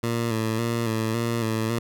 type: tone with vibrato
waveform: 15% pulse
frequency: 114 Hz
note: A#2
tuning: 38 cents flat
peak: -17 dBFS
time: 0.03-1.79 s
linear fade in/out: 5 ms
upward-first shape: square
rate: 1.8 Hz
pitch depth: 42 cents each way
effects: none